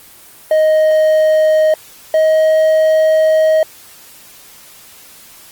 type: tone pair in turn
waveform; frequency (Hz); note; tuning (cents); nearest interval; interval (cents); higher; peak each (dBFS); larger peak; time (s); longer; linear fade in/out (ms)
triangle; 624 / 630.2; D#5 / D#5; +5 / +22; unison; 17; second; -6; neither; 0.51-1.74 / 2.14-3.63; second; 2
effects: white hiss -40 dBFS RMS until 5.51 s + Opus 24 kbps